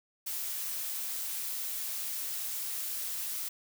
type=noise; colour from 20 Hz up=blue; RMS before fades=-36 dBFS; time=0.26-3.49 s; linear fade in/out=10 ms; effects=none